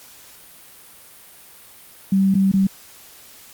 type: tone with dropouts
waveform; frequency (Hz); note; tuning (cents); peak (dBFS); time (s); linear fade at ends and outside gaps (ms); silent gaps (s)
sine; 193.4; G3; -23; -13; 2.12-2.67; 5; 2.343-2.351 / 2.517-2.536
effects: white hiss -45 dBFS RMS until 3.53 s + Opus 48 kbps